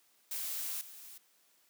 blue noise with level steps, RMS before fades -38 / -51 dBFS, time 0.31-1.18 s, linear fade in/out 5 ms, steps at 0.81 s, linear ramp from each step 2 ms, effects white hiss -69 dBFS RMS until 1.69 s + high-pass 200 Hz 12 dB/octave

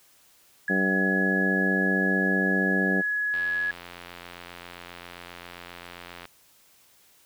sine tone, 1685 Hz, G#6, 25 cents sharp, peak -24 dBFS, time 0.68-3.71 s, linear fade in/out 2 ms
harmonic tone, 95.4 Hz, G2, 47 cents flat, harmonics 2 / 3 / 4 / 5 / 6 / 7 / 8, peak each -26 / -30 / -32 / -34 / -36 / -37 / -38 dBFS, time 0.69-3.02 s, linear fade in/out 20 ms
click train, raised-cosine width 0.3 ms, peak -24 dBFS, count 256, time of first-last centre 3.34-6.254 s, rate 87.5 Hz
effects white hiss -59 dBFS RMS until 7.25 s

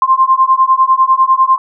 sine beating tone pair, 1046.5 / 1056.5 Hz, C6 / C6, 0 / +16 cents, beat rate 10 Hz, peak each -10 dBFS, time 0.02-1.58 s, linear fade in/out 2 ms, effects none

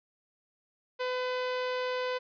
sawtooth tone, 504 Hz, B4, 35 cents sharp, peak -26 dBFS, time 0.99-2.19 s, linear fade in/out 20 ms, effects resampled to 11025 Hz

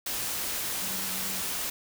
sine tone in noise, 190 Hz, F#3, 46 cents sharp, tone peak -43 dBFS, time 0.81-1.41 s, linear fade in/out 5 ms, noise white, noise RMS -32 dBFS, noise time 0.06-1.7 s, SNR -14 dB, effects none

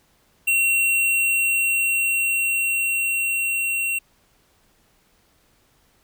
square tone with level ramp, 2732 Hz, F7, 39 cents flat, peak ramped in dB -17 to -22 dBFS, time 0.47-3.99 s, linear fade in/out 10 ms, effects pink hiss -61 dBFS RMS until 6.03 s

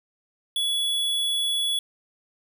square tone, 3392 Hz, G#7, 36 cents sharp, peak -23 dBFS, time 0.56-1.79 s, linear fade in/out 2 ms, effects none

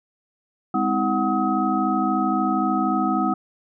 sine tone cluster, 204.2 / 257.3 / 321.1 / 744 / 1270 Hz, G#3 / C4 / E4 / F#5 / D#6, -29 / -29 / -45 / +9 / +35 cents, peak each -25 dBFS, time 0.74-3.34 s, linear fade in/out 5 ms, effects none

